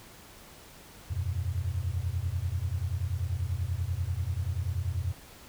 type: chord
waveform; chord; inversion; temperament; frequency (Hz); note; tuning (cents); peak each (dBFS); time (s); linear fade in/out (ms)
sine; E suspended second; none; just; 82.41 / 92.71 / 123.61; E2 / F#2 / B2; 0 / +4 / +2; -33 / -31 / -36; 1.1-5.13; 10
effects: pink hiss -51 dBFS RMS until 5.48 s